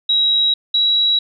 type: tone pair in turn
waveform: sine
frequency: 3851 / 3885 Hz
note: B7 / B7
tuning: -44 / -29 cents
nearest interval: unison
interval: 15 cents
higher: second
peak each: -12 dBFS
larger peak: neither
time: 0.09-0.54 / 0.74-1.19 s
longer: neither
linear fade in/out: 5 ms
effects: none